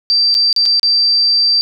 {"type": "tone with dropouts", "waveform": "sine", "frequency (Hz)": 4684, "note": "D8", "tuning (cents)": -5, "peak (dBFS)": -9, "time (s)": [0.1, 1.61], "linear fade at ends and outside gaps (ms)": 0, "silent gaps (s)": [[0.343, 0.35], [0.528, 0.563], [0.655, 0.66], [0.796, 0.831]], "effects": []}